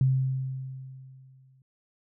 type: tone with exponential decay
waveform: sine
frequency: 131.7 Hz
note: C3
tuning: 12 cents sharp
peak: -18 dBFS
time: 0.01-1.62 s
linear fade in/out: 2 ms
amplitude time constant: 350 ms
effects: none